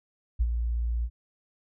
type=tone with ADSR envelope; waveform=sine; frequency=58.27 Hz; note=A#1; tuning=in tune; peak=-19 dBFS; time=0.39-1.1 s; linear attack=20 ms; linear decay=50 ms; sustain=-6 dB; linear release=60 ms; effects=none